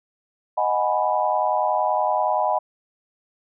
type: chord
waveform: sine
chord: G# minor seventh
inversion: second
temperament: equal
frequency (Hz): 622.3 / 740 / 830.6 / 987.8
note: D#5 / F#5 / G#5 / B5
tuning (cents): 0 / 0 / 0 / 0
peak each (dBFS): -24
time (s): 0.57-2.59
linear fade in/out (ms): 10
effects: none